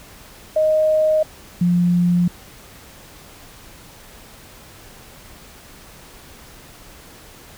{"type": "tone pair in turn", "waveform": "sine", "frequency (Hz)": [622.3, 175.74], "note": ["D#5", "F3"], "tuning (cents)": [0, 11], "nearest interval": "octave + minor seventh", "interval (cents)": 2189, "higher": "first", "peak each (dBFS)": -13, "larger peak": "neither", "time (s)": [[0.56, 1.23], [1.61, 2.28]], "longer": "neither", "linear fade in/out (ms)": 5, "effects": ["pink hiss -43 dBFS RMS until 7.57 s"]}